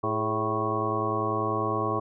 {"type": "harmonic tone with a mistuned harmonic", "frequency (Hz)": 110, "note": "A2", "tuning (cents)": 0, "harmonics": [1, 2, 3, 4, 5, 6, 7, 9, 10], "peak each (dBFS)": [-33, -38, -33, -32, -37, -35, -36, -36, -29], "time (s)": [0.03, 2], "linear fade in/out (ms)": 10, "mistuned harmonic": 4, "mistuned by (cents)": -77, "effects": []}